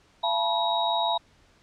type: tone cluster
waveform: sine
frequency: 682 / 863 / 969 / 3802 Hz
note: F5 / A5 / B5 / A#7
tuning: -41 / -34 / -33 / +33 cents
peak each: -28 dBFS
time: 0.23-1.18 s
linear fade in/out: 10 ms
effects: pink hiss -60 dBFS RMS until 1.62 s + low-pass 6000 Hz 12 dB/octave